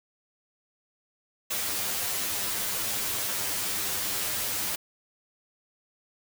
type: noise with comb filter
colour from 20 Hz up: white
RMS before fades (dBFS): -30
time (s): 1.5-4.76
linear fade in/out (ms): 10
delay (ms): 9.9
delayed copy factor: +0.9
effects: none